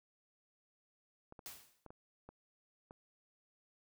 clicks, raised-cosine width 1 ms, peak -38 dBFS, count 6, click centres 1.324 / 1.392 / 1.863 / 1.905 / 2.29 / 2.909 s
white noise with exponential decay, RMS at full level -46 dBFS, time 1.46-1.86 s, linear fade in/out 0 ms, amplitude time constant 86 ms
effects none

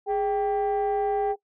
sine tone pair together, 414.1 / 784 Hz, G#4 / G5, -5 / 0 cents, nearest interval major seventh, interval 1105 cents, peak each -23 dBFS, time 0.06-1.36 s, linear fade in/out 50 ms, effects noise-tail reverb RT60 0.1 s tail -20 dB re dry + tanh soft clip ceiling -19 dBFS

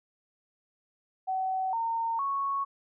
sine tone with pitch steps, 756 / 914.8 / 1106.8 Hz, F#5 / A#5 / C#6, +37 / -33 / -3 cents, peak -27 dBFS, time 1.27-2.65 s, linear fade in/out 20 ms, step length 460 ms, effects none

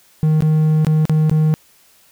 triangle tone with dropouts, 155.56 Hz, D#3, in tune, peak -9 dBFS, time 0.23-1.54 s, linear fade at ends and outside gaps 0 ms, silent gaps 0.406-0.422 / 0.848-0.868 / 1.054-1.096 / 1.296-1.313 s, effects white hiss -52 dBFS RMS until 2.11 s

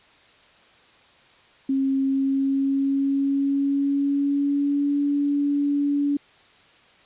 sine tone with pitch glide, 270 to 286.1 Hz, C#4 to D4, -45 to -45 cents, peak -19 dBFS, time 1.69-6.17 s, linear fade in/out 5 ms, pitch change +100 cents, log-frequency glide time 2.05-4.98 s, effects white hiss -54 dBFS RMS until 7.05 s + resampled to 8000 Hz

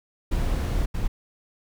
brown noise bursts at uneven times, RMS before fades -24 dBFS, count 2, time 0.31-0.86 / 0.94-1.08 s, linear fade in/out 10 ms, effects none

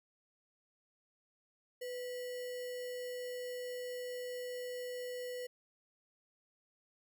sine tone with sample-and-hold, 497.7 Hz, B4, 13 cents sharp, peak -39 dBFS, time 1.81-5.47 s, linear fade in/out 10 ms, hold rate 2450 Hz, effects none

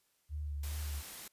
sine tone with vibrato, 73.5 Hz, D2, 2 cents sharp, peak -36 dBFS, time 0.29-1.03 s, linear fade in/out 50 ms, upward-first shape sine, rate 2.5 Hz, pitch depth 36 cents each way
white noise, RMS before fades -47 dBFS, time 0.63-1.28 s, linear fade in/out 5 ms
effects white hiss -75 dBFS RMS until 1.32 s + resampled to 32000 Hz

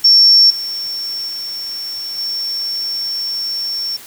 sine tone with level steps, 5450 Hz, F8, 43 cents flat, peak -5 / -20 / -22 / -18 dBFS, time 0.04-3.97 s, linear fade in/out 10 ms, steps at 0.5 / 1.28 / 2.18 s, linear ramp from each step 5 ms, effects white hiss -37 dBFS RMS until 4.06 s

